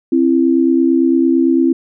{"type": "tone pair together", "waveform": "sine", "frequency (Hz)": [265, 333.9], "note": ["C4", "E4"], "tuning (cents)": [22, 22], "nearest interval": "major third", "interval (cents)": 400, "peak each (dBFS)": -12, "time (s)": [0.12, 1.73], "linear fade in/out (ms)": 5, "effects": []}